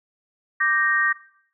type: chord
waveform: sine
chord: G minor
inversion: second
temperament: equal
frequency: 1174.7 / 1568 / 1864.7 Hz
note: D6 / G6 / Bb6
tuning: 0 / 0 / 0 cents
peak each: -25 / -23 / -20 dBFS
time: 0.6-1.13 s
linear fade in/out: 10 ms
effects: noise-tail reverb RT60 0.6 s tail -17 dB re dry